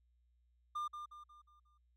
triangle tone with echo, 1200 Hz, D6, 37 cents sharp, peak -35 dBFS, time 0.75-0.88 s, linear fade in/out 10 ms, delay 180 ms, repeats 5, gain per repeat -7 dB, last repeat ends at 1.78 s, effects added 60 Hz sine -70 dBFS peak until 1.96 s

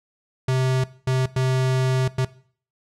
square tone bursts at uneven times, 130 Hz, C3, 11 cents flat, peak -19 dBFS, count 4, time 0.48-0.84 / 1.07-1.26 / 1.36-2.08 / 2.18-2.25 s, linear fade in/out 5 ms, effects noise-tail reverb RT60 0.5 s tail -19 dB re dry + low-pass 8000 Hz 12 dB/octave

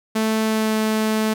sawtooth tone with pitch glide, 219.6 to 217.7 Hz, A3 to A3, -3 to -18 cents, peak -14 dBFS, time 0.15-1.34 s, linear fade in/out 10 ms, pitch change -15 cents, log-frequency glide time 0.42-0.76 s, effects none

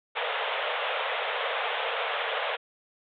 pink band-pass noise, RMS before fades -30 dBFS, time 0.15-2.57 s, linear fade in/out 20 ms, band 450 to 3600 Hz, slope 96 dB/octave, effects none

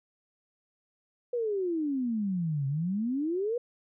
sine exponential two-way sweep, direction down then up, 496.6 to 133.7 to 496.6 Hz, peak -27 dBFS, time 1.33-3.58 s, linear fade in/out 5 ms, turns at 2.67 s, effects none

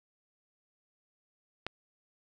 click, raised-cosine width 0.3 ms, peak -18 dBFS, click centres 1.666 s, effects none

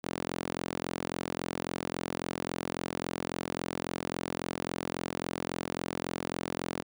sawtooth tone with high-pass filter, 43.65 Hz, F1, in tune, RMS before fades -36 dBFS, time 0.03-6.83 s, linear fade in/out 20 ms, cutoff 250 Hz, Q 1, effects none

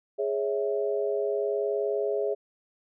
sine chord, C# minor, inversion second, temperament equal with one note detuned, 415.3 / 554.4 / 655.1 Hz, G#4 / C#5 / E5, 0 / 0 / -11 cents, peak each -27 / -31 / -32 dBFS, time 0.18-2.35 s, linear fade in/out 20 ms, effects none

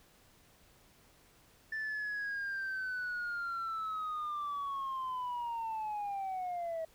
sine linear sweep, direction down, 1770 to 640 Hz, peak -33 dBFS, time 1.72-6.85 s, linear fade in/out 5 ms, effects tanh soft clip ceiling -33 dBFS + pink hiss -64 dBFS RMS until 6.94 s

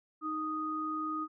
sine tone pair together, 310.7 / 1242.8 Hz, D#4 / D#6, -2 / -2 cents, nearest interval 2 octaves, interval 2400 cents, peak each -37 / -34 dBFS, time 0.21-1.28 s, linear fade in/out 50 ms, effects none

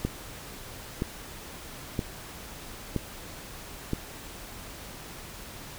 click train, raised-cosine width 3 ms, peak -14 dBFS, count 5, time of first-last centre 0.05-3.933 s, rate 1.03 Hz, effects pink hiss -43 dBFS RMS until 5.78 s

